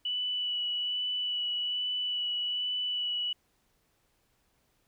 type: tone with vibrato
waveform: sine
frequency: 2960 Hz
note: F#7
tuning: in tune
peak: -29 dBFS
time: 0.05-3.33 s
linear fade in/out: 5 ms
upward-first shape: sine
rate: 1.2 Hz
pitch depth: 13 cents each way
effects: pink hiss -72 dBFS RMS until 4.87 s